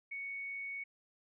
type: tone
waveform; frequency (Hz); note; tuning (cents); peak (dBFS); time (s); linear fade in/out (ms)
sine; 2224; C#7; +5; -39; 0.11-0.84; 10
effects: none

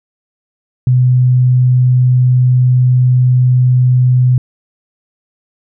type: tone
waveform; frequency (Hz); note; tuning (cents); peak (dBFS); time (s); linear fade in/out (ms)
sine; 126.1; B2; +36; -6; 0.87-4.38; 2
effects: none

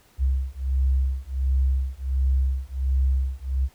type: beating tone pair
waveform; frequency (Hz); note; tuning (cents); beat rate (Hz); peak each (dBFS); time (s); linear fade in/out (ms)
sine; 65.41 / 66.81; C2 / C2; 0 / +37; 1.4; -23 / -23; 0.18-3.69; 50
effects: pink hiss -58 dBFS RMS until 3.74 s

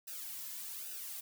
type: noise with flanger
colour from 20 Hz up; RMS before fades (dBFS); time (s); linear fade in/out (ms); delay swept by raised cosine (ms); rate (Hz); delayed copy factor
blue; -44; 0.07-1.21; 10; 0.91 to 2.61; 1.2; -0.75
effects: none

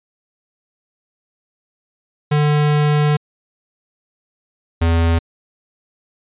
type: tone pair in turn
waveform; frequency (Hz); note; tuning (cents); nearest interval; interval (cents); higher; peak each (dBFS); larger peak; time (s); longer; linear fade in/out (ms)
square; 148.7 / 83.27; D3 / E2; +22 / +18; minor seventh; 1004; first; -13; neither; 2.31-3.17 / 4.81-5.19; first; 10
effects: resampled to 8000 Hz

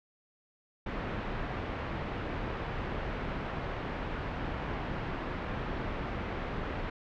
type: low-pass noise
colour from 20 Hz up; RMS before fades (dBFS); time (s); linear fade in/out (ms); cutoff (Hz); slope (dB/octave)
pink; -36; 0.86-6.9; 5; 2100; 12
effects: low-pass 4000 Hz 12 dB/octave

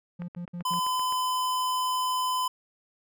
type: tone bursts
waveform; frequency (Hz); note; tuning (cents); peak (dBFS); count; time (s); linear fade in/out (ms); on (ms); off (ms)
triangle; 174.61; F3; 0; -31; 4; 0.19-0.797; 10; 94; 77
type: click train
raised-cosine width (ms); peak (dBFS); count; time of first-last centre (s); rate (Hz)
0.5; -28; 8; 0.22-1.124; 7.74
type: tone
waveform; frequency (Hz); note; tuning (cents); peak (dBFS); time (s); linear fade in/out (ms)
square; 1014; B5; +45; -26; 0.65-2.48; 5
effects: none

